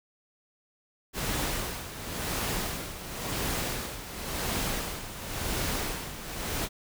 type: noise with tremolo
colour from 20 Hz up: pink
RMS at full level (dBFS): -30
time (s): 1.13-6.69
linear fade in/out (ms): 50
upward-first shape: sine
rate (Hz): 0.94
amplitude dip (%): 70
effects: none